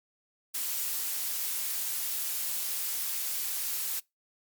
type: noise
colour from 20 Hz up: blue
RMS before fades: -32 dBFS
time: 0.54-4 s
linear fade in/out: 10 ms
effects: noise-tail reverb RT60 0.2 s tail -24 dB re dry + MP3 96 kbps